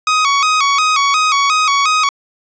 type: tone with vibrato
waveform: sawtooth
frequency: 1186 Hz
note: D6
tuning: 17 cents sharp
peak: -7 dBFS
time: 0.07-2.09 s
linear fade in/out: 2 ms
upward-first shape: square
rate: 2.8 Hz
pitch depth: 98 cents each way
effects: resampled to 16000 Hz + 8-bit